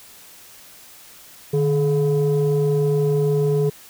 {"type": "tone pair together", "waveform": "sine", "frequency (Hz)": [150.5, 425], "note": ["D3", "G#4"], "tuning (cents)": [43, 40], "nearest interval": "octave + tritone", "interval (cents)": 1797, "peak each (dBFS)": -17, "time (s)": [1.53, 3.7], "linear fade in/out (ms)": 10, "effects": ["tanh soft clip ceiling -12 dBFS", "white hiss -45 dBFS RMS until 3.89 s"]}